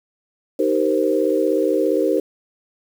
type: chord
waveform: sine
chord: C minor seventh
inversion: first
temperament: equal with one note detuned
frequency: 311.1 / 386.4 / 466.2 / 523.3 Hz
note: Eb4 / G4 / Bb4 / C5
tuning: 0 / -25 / 0 / 0 cents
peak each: -21 dBFS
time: 0.59-2.2 s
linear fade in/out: 5 ms
effects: 7-bit